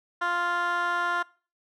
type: tone with band-pass filter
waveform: 15% pulse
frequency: 349.2 Hz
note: F4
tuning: in tune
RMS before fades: -27 dBFS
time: 0.21-1.23 s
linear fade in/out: 10 ms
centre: 1400 Hz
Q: 2
effects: noise-tail reverb RT60 0.4 s tail -23 dB re dry